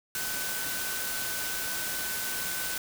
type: tone in noise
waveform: sine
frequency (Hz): 1512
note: F#6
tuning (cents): +37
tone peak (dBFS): -38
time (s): 0.15-2.78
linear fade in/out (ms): 2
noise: white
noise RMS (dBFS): -33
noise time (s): 0.15-2.78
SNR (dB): -8
effects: none